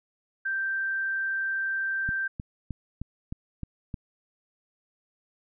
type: tone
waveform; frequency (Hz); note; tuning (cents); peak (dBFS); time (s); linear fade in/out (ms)
sine; 1568; G6; 0; -26; 0.45-2.28; 10
type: click train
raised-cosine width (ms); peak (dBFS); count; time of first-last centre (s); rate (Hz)
5; -21; 7; 2.09-3.942; 3.24
effects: none